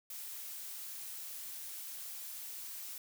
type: noise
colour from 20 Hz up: blue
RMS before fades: -45 dBFS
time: 0.1-2.98 s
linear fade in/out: 2 ms
effects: none